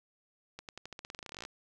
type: accelerating click train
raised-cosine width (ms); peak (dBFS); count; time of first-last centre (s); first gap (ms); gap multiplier
0.2; -26; 21; 0.59-1.451; 98; 0.9
effects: none